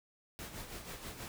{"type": "noise with tremolo", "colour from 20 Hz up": "pink", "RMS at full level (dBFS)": -44, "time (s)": [0.39, 1.28], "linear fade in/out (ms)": 0, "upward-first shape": "sine", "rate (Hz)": 6.2, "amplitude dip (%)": 55, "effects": []}